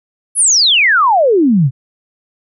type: exponential sweep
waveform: sine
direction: down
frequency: 11240 to 120 Hz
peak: -7 dBFS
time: 0.35-1.71 s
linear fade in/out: 50 ms
effects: none